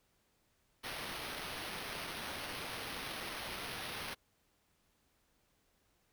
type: noise with sample-and-hold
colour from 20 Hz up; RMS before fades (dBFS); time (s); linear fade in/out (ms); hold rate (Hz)
white; -43; 0.83-4.15; 20; 7350
effects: pink hiss -75 dBFS RMS until 6.12 s